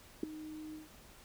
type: tone with ADSR envelope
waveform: sine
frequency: 309.8 Hz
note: D#4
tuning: 7 cents flat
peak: -25 dBFS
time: 0.23-0.89 s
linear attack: 4 ms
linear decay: 5 ms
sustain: -18 dB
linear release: 150 ms
effects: pink hiss -58 dBFS RMS until 1.24 s